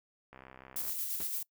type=click train; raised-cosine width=0.5 ms; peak=-35 dBFS; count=38; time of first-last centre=0.33-0.897 s; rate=65.3 Hz
type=noise with tremolo; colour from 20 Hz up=violet; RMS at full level=-35 dBFS; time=0.76-1.43 s; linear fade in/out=5 ms; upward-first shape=square; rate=8.8 Hz; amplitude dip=30%
type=noise with exponential decay; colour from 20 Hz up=pink; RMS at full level=-41 dBFS; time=1.2-1.3 s; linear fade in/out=2 ms; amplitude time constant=20 ms
effects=noise-tail reverb RT60 0.1 s tail -23 dB re dry